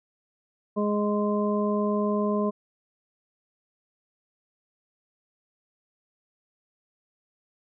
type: harmonic tone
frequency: 207.7 Hz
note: G#3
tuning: in tune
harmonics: 1 / 2 / 3 / 5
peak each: -25 / -28 / -30 / -32 dBFS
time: 0.76-2.51 s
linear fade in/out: 20 ms
effects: none